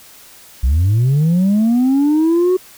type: linear sweep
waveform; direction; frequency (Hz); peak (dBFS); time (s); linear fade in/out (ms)
sine; up; 57.9 to 374.2; -8; 0.63-2.57; 10
effects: tanh soft clip ceiling -9 dBFS + white hiss -42 dBFS RMS until 2.77 s